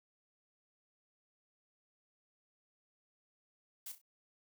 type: noise with echo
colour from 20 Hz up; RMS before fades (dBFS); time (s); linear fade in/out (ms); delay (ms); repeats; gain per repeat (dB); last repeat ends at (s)
blue; -45; 3.86-3.92; 5; 32; 3; -9; 4.016
effects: none